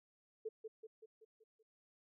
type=tone with echo; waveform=sine; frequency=440 Hz; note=A4; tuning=in tune; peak=-39 dBFS; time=0.45-0.49 s; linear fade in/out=10 ms; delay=190 ms; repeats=6; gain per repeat=-5 dB; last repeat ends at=1.63 s; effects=none